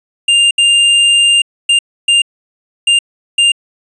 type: tone bursts at uneven times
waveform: square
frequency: 2800 Hz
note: F7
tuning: 4 cents sharp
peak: -7 dBFS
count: 6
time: 0.28-0.51 / 0.58-1.42 / 1.69-1.79 / 2.08-2.22 / 2.87-2.99 / 3.38-3.52 s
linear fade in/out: 5 ms
effects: resampled to 22050 Hz

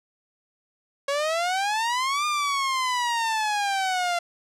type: exponential two-way sweep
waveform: sawtooth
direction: up then down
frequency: 551 to 1215 to 687 Hz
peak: -19 dBFS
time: 1.08-4.19 s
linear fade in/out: 5 ms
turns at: 2.26 s
effects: low-pass 8000 Hz 12 dB/octave

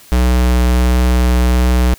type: tone with vibrato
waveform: square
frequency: 61.74 Hz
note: B1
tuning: in tune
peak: -10 dBFS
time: 0.12-1.94 s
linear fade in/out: 0 ms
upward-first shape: triangle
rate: 1.4 Hz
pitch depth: 10 cents each way
effects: white hiss -42 dBFS RMS until 1.98 s

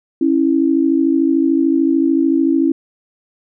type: tone pair together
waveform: sine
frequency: 274.3 / 327.8 Hz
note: C#4 / E4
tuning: -18 / -10 cents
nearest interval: minor third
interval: 308 cents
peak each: -14 dBFS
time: 0.21-2.72 s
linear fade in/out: 5 ms
effects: none

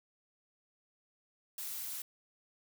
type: noise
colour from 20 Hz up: blue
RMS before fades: -41 dBFS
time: 1.58-2.02 s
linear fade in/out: 2 ms
effects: none

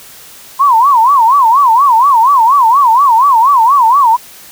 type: tone with vibrato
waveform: sine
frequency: 1011 Hz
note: B5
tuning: 40 cents sharp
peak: -4 dBFS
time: 0.59-4.17 s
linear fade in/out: 20 ms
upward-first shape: sine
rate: 4.2 Hz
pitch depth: 230 cents each way
effects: white hiss -35 dBFS RMS until 4.51 s

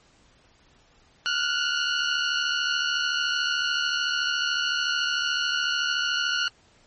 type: tone pair together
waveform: 20% pulse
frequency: 1406.3 / 1480 Hz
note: F6 / F#6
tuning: +12 / 0 cents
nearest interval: minor second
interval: 88 cents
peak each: -21 dBFS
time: 1.26-6.48 s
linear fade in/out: 0 ms
effects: pink hiss -59 dBFS RMS until 6.86 s + MP3 32 kbps

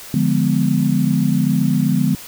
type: chord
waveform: sine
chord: D diminished seventh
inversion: none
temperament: equal with one note detuned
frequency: 146.83 / 174.61 / 207.7 / 249.8 Hz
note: D3 / F3 / Ab3 / Cb4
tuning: 0 / 0 / 0 / +20 cents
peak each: -19 dBFS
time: 0.14-2.15 s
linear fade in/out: 2 ms
effects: white hiss -36 dBFS RMS until 2.27 s

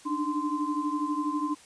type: tone cluster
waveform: sine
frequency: 292 / 304.2 / 1037 Hz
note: D4 / D#4 / C6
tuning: -10 / -39 / -16 cents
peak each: -31 dBFS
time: 0.05-1.55 s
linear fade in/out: 20 ms
effects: white hiss -53 dBFS RMS until 1.65 s + resampled to 22050 Hz

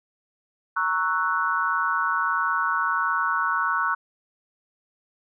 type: chord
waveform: sine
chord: F# dominant seventh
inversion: first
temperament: equal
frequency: 932.3 / 1108.7 / 1318.5 / 1480 Hz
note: A#5 / C#6 / E6 / F#6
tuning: 0 / 0 / 0 / 0 cents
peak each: -30 / -26 / -27 / -25 dBFS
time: 0.76-3.95 s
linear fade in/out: 10 ms
effects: none

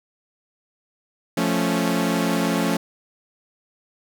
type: chord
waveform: sawtooth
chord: F augmented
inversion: none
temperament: equal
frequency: 174.61 / 220 / 277.2 Hz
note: F3 / A3 / C#4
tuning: 0 / 0 / 0 cents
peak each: -20 dBFS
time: 1.37-2.77 s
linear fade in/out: 5 ms
effects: none

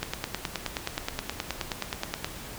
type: click train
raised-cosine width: 0.2 ms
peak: -11 dBFS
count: 22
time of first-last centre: 0.03-2.245 s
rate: 9.48 Hz
effects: pink hiss -41 dBFS RMS until 2.58 s

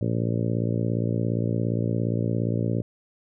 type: harmonic tone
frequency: 57.3 Hz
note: A#1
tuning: 29 cents flat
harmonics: 2 / 3 / 4 / 5 / 6 / 7 / 8 / 9 / 10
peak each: -25 / -29 / -31 / -33 / -35 / -36 / -37 / -38 / -39 dBFS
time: 0.01-2.82 s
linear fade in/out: 5 ms
effects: none

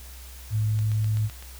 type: tone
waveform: sine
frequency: 107.8 Hz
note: A2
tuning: 35 cents flat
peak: -21 dBFS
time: 0.5-1.3 s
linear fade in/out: 50 ms
type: click train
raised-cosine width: 0.2 ms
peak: -25 dBFS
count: 6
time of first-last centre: 0.79-1.425 s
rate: 7.87 Hz
effects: added 63 Hz sine -41 dBFS peak until 1.59 s + white hiss -47 dBFS RMS until 1.59 s

